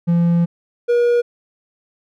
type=tone pair in turn; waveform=triangle; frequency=170.9 / 478.9 Hz; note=F3 / A#4; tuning=-37 / +47 cents; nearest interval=octave + tritone; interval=1784 cents; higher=second; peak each=-10 dBFS; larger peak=neither; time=0.07-0.46 / 0.88-1.22 s; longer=first; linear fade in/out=20 ms; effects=none